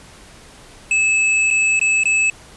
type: tone with dropouts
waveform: square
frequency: 2604 Hz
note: E7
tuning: 22 cents flat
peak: -14 dBFS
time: 0.91-2.3 s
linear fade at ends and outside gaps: 2 ms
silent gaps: 1.504-1.509 / 1.794-1.813 / 2.036-2.055 s
effects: pink hiss -43 dBFS RMS until 2.56 s + resampled to 24000 Hz